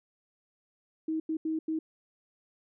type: tone bursts at uneven times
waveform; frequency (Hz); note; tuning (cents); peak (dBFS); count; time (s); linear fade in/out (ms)
sine; 317.6; D#4; +36; -28; 4; 1.08-1.2 / 1.29-1.37 / 1.45-1.59 / 1.68-1.79; 5
effects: none